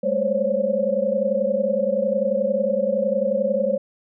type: tone cluster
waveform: sine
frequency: 202.8 / 220.6 / 514 / 535 / 566 Hz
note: G#3 / A3 / C5 / C5 / C#5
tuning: -41 / +5 / -31 / +38 / +36 cents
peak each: -28 / -31 / -27 / -22 / -23 dBFS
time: 0.03-3.78 s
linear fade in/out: 10 ms
effects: none